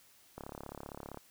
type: click train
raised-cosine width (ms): 1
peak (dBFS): -29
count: 29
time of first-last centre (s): 0.38-1.173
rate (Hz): 35.3
effects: white hiss -63 dBFS RMS until 1.3 s